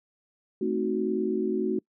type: chord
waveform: sine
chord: A diminished seventh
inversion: none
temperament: equal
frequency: 220 / 261.6 / 311.1 / 370 Hz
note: A3 / C4 / Eb4 / Gb4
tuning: 0 / 0 / 0 / 0 cents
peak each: -30 / -33 / -32 / -27 dBFS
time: 0.61-1.79 s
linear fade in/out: 5 ms
effects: noise-tail reverb RT60 0.1 s tail -26 dB re dry